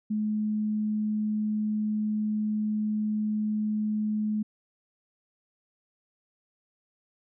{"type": "tone", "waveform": "sine", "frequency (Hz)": 213.1, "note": "G#3", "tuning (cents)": 45, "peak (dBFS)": -25, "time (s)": [0.1, 4.43], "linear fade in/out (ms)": 10, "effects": []}